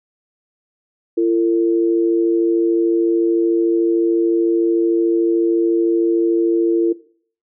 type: tone pair together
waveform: sine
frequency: 339.3 / 452.9 Hz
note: F4 / A#4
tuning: -50 / -50 cents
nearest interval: perfect fourth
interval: 500 cents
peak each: -14 / -19 dBFS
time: 1.17-6.93 s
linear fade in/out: 10 ms
effects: noise-tail reverb RT60 0.5 s tail -18 dB re dry

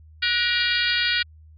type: harmonic tone with a mistuned harmonic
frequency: 473.3 Hz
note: A#4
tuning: 26 cents sharp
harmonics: 3 / 4 / 5 / 6 / 7 / 8 / 9 / 10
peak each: -25 / -26 / -27 / -28 / -28 / -29 / -30 / -30 dBFS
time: 0.22-1.23 s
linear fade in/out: 10 ms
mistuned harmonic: 3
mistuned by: +59 cents
effects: added 78 Hz sine -45 dBFS peak until 1.57 s + MP3 32 kbps

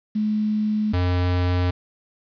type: tone pair in turn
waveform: sine / square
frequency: 213.1 / 89.6 Hz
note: G#3 / F2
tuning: +45 / +45 cents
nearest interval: octave + minor third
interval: 1500 cents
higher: first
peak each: -19 dBFS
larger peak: neither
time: 0.15-0.93 / 0.93-1.71 s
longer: neither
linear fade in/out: 10 ms
effects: resampled to 11025 Hz + 8-bit

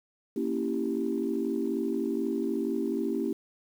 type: chord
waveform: sine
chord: A# diminished seventh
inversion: none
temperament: equal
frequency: 233.1 / 277.2 / 329.6 / 392 Hz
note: A#3 / C#4 / E4 / G4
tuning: 0 / 0 / 0 / 0 cents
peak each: -32 dBFS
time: 0.36-3.33 s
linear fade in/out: 5 ms
effects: tanh soft clip ceiling -17 dBFS + 9-bit

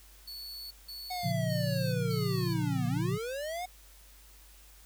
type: tone bursts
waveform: 45% pulse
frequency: 4435 Hz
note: C#8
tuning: in tune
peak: -40 dBFS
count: 4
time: 0.27-2.54 s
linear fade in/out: 10 ms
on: 440 ms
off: 170 ms
type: linear two-way sweep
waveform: square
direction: down then up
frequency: 740 to 233.1 to 740 Hz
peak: -35 dBFS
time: 1.1-3.66 s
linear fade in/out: 10 ms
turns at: 2.87 s
type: chord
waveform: sine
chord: Bb minor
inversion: none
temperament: equal with one note detuned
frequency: 116.54 / 140.69 / 174.61 Hz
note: Bb2 / Db3 / F3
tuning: 0 / +26 / 0 cents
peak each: -33 dBFS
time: 1.23-3.18 s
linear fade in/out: 20 ms
effects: added 50 Hz sine -55 dBFS peak until 4.85 s + white hiss -58 dBFS RMS until 4.85 s

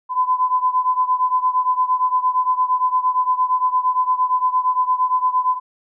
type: beating tone pair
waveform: sine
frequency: 1009 / 1017.7 Hz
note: B5 / C6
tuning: +37 / -48 cents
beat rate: 8.7 Hz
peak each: -17 / -20 dBFS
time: 0.09-5.6 s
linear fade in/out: 50 ms
effects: none

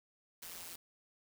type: noise with amplitude modulation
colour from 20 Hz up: white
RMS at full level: -44 dBFS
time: 0.42-0.76 s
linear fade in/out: 5 ms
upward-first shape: sine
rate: 172 Hz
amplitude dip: 90%
effects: none

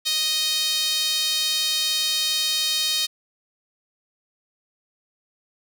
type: tone with high-pass filter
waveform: sawtooth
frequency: 622.3 Hz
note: D#5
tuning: in tune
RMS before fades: -23 dBFS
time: 0.05-3.07 s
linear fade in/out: 20 ms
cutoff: 3800 Hz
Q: 3.1
effects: none

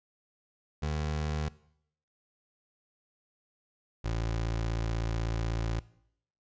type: tone pair in turn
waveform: 25% pulse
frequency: 76.1 / 56.19 Hz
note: D#2 / A1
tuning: -38 / +37 cents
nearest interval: perfect fourth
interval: 525 cents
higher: first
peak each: -26 dBFS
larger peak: neither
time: 0.82-1.49 / 4.04-5.8 s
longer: second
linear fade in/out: 10 ms
effects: noise-tail reverb RT60 0.7 s tail -20 dB re dry + resampled to 16000 Hz

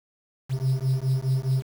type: beating tone pair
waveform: triangle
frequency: 129.4 / 134.2 Hz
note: C3 / C3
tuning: -19 / +44 cents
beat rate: 4.8 Hz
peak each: -22 dBFS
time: 0.49-1.64 s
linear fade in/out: 50 ms
effects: tanh soft clip ceiling -13 dBFS + 7-bit

